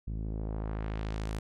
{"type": "tone with low-pass filter sweep", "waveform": "sawtooth", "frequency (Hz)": 53.6, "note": "A1", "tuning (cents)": -45, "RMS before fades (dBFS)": -35, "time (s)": [0.07, 1.39], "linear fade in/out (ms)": 5, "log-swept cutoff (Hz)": [180, 12000], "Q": 0.87, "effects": []}